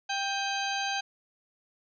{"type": "harmonic tone with a mistuned harmonic", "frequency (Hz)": 789, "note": "G5", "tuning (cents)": 11, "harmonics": [1, 2, 3, 4, 5, 6, 8], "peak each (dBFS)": [-32, -35, -37, -38, -39, -40, -41], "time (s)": [0.09, 1.01], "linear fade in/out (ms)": 10, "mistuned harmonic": 3, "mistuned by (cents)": 110, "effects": []}